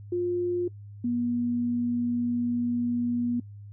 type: tone pair in turn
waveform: sine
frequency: 353.3 / 240.5 Hz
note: F4 / B3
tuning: +20 / -46 cents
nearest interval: perfect fifth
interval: 666 cents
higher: first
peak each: -24 dBFS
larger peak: neither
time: 0.12-0.68 / 1.04-3.4 s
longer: second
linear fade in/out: 5 ms
effects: noise-tail reverb RT60 0.1 s tail -20 dB re dry + added 102 Hz sine -41 dBFS peak until 3.72 s